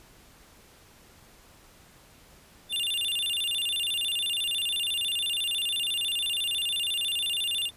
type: tone with vibrato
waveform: square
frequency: 3157 Hz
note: G7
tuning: 12 cents sharp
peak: -27 dBFS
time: 2.69-7.71 s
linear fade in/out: 50 ms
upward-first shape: square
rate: 14 Hz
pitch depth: 200 cents each way
effects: pink hiss -55 dBFS RMS until 7.76 s + resampled to 32000 Hz